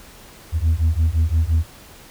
sine beating tone pair, 77.78 / 83.58 Hz, D#2 / E2, 0 / +24 cents, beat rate 5.8 Hz, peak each -16 dBFS, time 0.52-1.66 s, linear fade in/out 50 ms, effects tanh soft clip ceiling -12 dBFS + pink hiss -44 dBFS RMS until 2.1 s

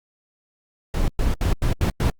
brown noise bursts at uneven times, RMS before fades -19 dBFS, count 6, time 0.94-1.08 / 1.19-1.34 / 1.41-1.53 / 1.62-1.73 / 1.81-1.9 / 2-2.1 s, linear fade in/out 2 ms, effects Opus 48 kbps

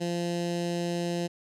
15% pulse tone with notch filter, 172.7 Hz, F3, 19 cents flat, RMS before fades -30 dBFS, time 0-1.28 s, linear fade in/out 20 ms, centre 1300 Hz, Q 0.72, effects low-pass 8000 Hz 12 dB/octave

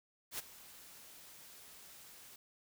white noise with ADSR envelope, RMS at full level -39 dBFS, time 0.31-2.36 s, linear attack 77 ms, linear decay 19 ms, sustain -17 dB, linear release 4 ms, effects none

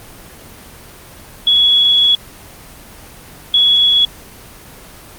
sine tone bursts at uneven times, 3369 Hz, G#7, 24 cents sharp, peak -7 dBFS, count 2, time 1.47-2.15 / 3.54-4.05 s, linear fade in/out 2 ms, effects pink hiss -37 dBFS RMS until 5.18 s + Opus 24 kbps

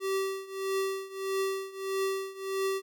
square tone with tremolo, 386.5 Hz, G4, 24 cents flat, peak -27 dBFS, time 0-2.82 s, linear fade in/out 50 ms, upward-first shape triangle, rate 1.6 Hz, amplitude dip 90%, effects none

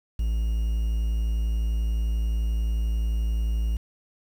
triangle tone with quantisation, 55.7 Hz, A1, 22 cents sharp, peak -20 dBFS, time 0.19-3.77 s, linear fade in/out 5 ms, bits 8, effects none

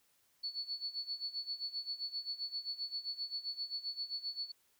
sine tone with tremolo, 4435 Hz, C#8, in tune, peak -35 dBFS, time 0.43-4.52 s, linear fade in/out 10 ms, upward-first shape sine, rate 7.6 Hz, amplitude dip 85%, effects white hiss -73 dBFS RMS until 4.79 s

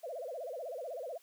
sine tone with vibrato, 578 Hz, D5, 28 cents flat, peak -38 dBFS, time 0.03-1.18 s, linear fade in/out 10 ms, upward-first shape sine, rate 16 Hz, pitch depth 300 cents each way, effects white hiss -65 dBFS RMS until 1.22 s + high-pass 300 Hz 12 dB/octave

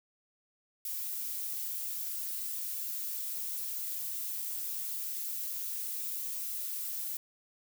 violet noise with flanger, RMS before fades -37 dBFS, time 0.85-7.17 s, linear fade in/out 2 ms, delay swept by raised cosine 1.4 to 4.8 ms, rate 3 Hz, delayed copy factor +0.55, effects none

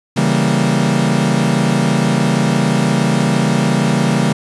40% pulse chord, C# diminished seventh, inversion none, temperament equal, 138.59 / 164.81 / 196 / 233.1 Hz, C#3 / E3 / G3 / Bb3, 0 / 0 / 0 / 0 cents, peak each -17 dBFS, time 0.16-4.33 s, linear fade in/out 10 ms, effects resampled to 24000 Hz + 8-bit

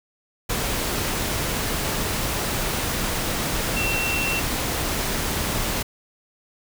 sine tone in noise, 2709 Hz, E7, 47 cents sharp, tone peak -24 dBFS, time 3.76-4.4 s, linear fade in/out 10 ms, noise pink, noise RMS -25 dBFS, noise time 0.49-5.83 s, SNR -2 dB, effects none

